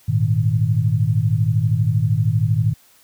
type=chord; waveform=sine; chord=Ab suspended second; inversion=none; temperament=equal; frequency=103.83 / 116.54 / 155.56 Hz; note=Ab2 / Bb2 / Eb3; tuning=0 / 0 / 0 cents; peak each=-19 / -18 / -21 dBFS; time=0.08-2.74 s; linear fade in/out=10 ms; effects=white hiss -53 dBFS RMS until 3.03 s